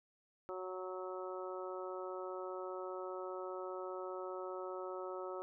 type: harmonic tone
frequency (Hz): 185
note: F#3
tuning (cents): 0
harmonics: 2 / 3 / 4 / 5 / 6 / 7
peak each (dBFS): -44 / -46 / -52 / -52 / -54 / -49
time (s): 0.49-5.42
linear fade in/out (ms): 0
effects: none